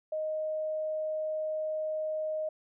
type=tone; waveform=sine; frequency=622.3 Hz; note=D#5; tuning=in tune; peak=-30 dBFS; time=0.12-2.49 s; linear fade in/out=5 ms; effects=none